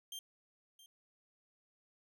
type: tone with echo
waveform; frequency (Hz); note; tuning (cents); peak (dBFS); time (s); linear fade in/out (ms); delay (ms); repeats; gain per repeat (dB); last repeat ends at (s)
sawtooth; 3173; G7; +20; -40; 0.12-0.19; 2; 670; 1; -15; 0.86
effects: none